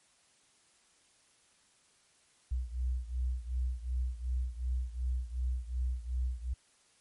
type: beating tone pair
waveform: sine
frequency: 61.4 / 64.1 Hz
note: B1 / C2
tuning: -9 / -35 cents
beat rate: 2.7 Hz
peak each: -33 / -36 dBFS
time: 2.51-6.54 s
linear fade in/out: 10 ms
effects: white hiss -67 dBFS RMS until 7 s + MP3 48 kbps